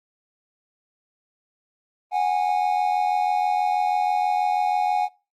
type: tone pair together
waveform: triangle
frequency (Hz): 734.8 / 821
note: F#5 / G#5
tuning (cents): -12 / -20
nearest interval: major second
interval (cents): 192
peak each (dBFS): -20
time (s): 2.11-5.09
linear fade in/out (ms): 50
effects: noise-tail reverb RT60 0.3 s tail -24 dB re dry + Opus 24 kbps